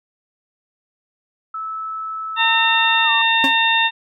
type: tone with pitch glide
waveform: sine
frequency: 1306 to 1156.8 Hz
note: E6 to D6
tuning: -17 to -27 cents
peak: -24 dBFS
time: 1.54-3.22 s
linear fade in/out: 5 ms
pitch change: -210 cents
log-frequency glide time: 3.04-3.11 s
type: harmonic tone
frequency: 910 Hz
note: A#5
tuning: 42 cents flat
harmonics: 1 / 2 / 3 / 4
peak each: -19 / -19 / -19 / -19 dBFS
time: 2.36-3.91 s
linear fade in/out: 50 ms
type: tone with exponential decay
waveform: 40% pulse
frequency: 271.8 Hz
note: C#4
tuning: 34 cents flat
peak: -14 dBFS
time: 3.44-3.56 s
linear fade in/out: 1 ms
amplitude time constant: 26 ms
effects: none